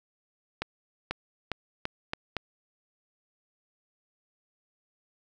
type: accelerating click train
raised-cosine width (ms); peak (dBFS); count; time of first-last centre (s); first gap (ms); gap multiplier
0.3; -14; 6; 0.62-2.367; 490; 0.83
effects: none